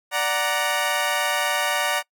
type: chord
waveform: 15% pulse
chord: D augmented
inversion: none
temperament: equal with one note detuned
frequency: 587.3 / 740 / 935 Hz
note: D5 / F#5 / A#5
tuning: 0 / 0 / +5 cents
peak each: -19 dBFS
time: 0.11-2.03 s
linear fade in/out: 50 ms
effects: noise-tail reverb RT60 0.1 s tail -23 dB re dry